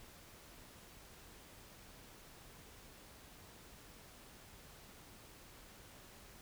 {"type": "silence", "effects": ["pink hiss -58 dBFS RMS until 6.41 s"]}